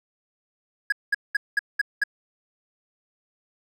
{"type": "tone bursts", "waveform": "triangle", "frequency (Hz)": 1661.2, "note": "G#6", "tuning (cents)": 0, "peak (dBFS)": -16, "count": 6, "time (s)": [0.9, 2.038], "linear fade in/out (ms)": 5, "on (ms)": 23, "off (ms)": 200, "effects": []}